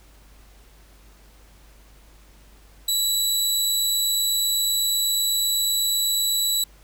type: tone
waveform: 20% pulse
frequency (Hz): 3934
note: B7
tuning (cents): -7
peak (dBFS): -14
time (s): 2.88-6.64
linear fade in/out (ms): 5
effects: added 50 Hz sine -49 dBFS peak until 6.83 s + pink hiss -55 dBFS RMS until 6.83 s